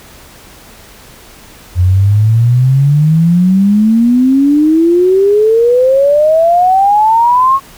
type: exponential sweep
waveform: sine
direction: up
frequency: 87.31 to 1100 Hz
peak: -5 dBFS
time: 1.75-7.6 s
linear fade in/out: 50 ms
effects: pink hiss -37 dBFS RMS until 7.77 s